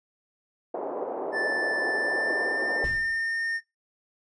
pink band-pass noise, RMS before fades -32 dBFS, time 0.74-2.85 s, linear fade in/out 5 ms, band 370 to 790 Hz, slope 24 dB/octave
triangle tone with pitch glide, 1760 to 1824.2 Hz, A6 to A#6, 0 to -38 cents, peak -24 dBFS, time 1.32-3.61 s, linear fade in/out 50 ms, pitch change +62 cents, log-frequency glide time 1.85-3.4 s
brown noise with exponential decay, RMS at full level -29 dBFS, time 2.84-3.26 s, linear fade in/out 2 ms, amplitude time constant 90 ms
effects noise-tail reverb RT60 0.2 s tail -20 dB re dry + resampled to 22050 Hz

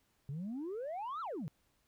sine exponential two-way sweep, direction up then down, 131.9 to 1379 to 131.9 Hz, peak -36 dBFS, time 0.29-1.48 s, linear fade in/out 0 ms, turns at 1.21 s, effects tanh soft clip ceiling -36 dBFS + pink hiss -75 dBFS RMS until 1.87 s

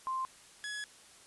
sine / sawtooth tone pair in turn, 1046.5 / 1686.8 Hz, C6 / G#6, 0 / +26 cents, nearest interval minor sixth, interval 826 cents, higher second, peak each -32 / -34 dBFS, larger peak first, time 0.07-0.25 / 0.64-0.84 s, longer second, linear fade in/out 0 ms, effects white hiss -57 dBFS RMS until 1.26 s + resampled to 24000 Hz

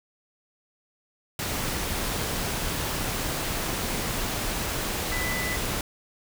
sine tone in noise, 1994 Hz, B6, 16 cents sharp, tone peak -30 dBFS, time 5.12-5.56 s, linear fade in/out 2 ms, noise pink, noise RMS -29 dBFS, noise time 1.39-5.81 s, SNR -4 dB, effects none

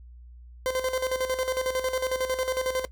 40% pulse tone with tremolo, 516 Hz, C5, 24 cents flat, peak -23 dBFS, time 0.66-2.85 s, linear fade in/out 0 ms, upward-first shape square, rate 11 Hz, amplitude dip 65%, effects noise-tail reverb RT60 0.1 s tail -19 dB re dry + added 60 Hz sine -44 dBFS peak until 2.91 s

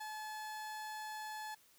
30% pulse tone, 860 Hz, A5, 40 cents flat, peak -40 dBFS, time 0-1.55 s, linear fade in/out 10 ms, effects white hiss -67 dBFS RMS until 1.78 s

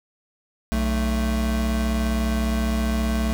square tone pair together, 62 / 220.9 Hz, B1 / A3, +7 / +7 cents, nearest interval octave + minor seventh, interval 2200 cents, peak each -23 / -25 dBFS, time 0.72-3.33 s, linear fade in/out 0 ms, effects none

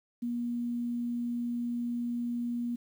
sine tone with quantisation, 239.1 Hz, A#3, 44 cents sharp, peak -30 dBFS, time 0.22-2.76 s, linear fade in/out 10 ms, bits 10, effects none

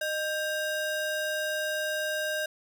square ring-modulated tone, 1100 Hz, C#6, 14 cents flat, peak -26 dBFS, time 0.01-2.46 s, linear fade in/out 5 ms, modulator 484 Hz, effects none

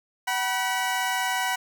20% pulse tone pair together, 754.1 / 972 Hz, F#5 / B5, +33 / -28 cents, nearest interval major third, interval 439 cents, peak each -22 dBFS, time 0.27-1.56 s, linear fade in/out 10 ms, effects none

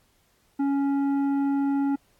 triangle tone with tanh clipping, 278.5 Hz, C#4, 8 cents sharp, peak -23 dBFS, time 0.59-1.96 s, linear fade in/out 10 ms, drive 13 dB, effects pink hiss -65 dBFS RMS until 2.19 s + AAC 64 kbps

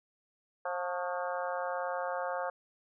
harmonic tone with a mistuned harmonic, 178.1 Hz, F3, 34 cents sharp, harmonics 3 / 4 / 5 / 6 / 7 / 8 / 9, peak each -36 / -38 / -40 / -42 / -43 / -44 / -45 dBFS, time 0.65-2.5 s, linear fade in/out 5 ms, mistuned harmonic 6, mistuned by +67 cents, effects none

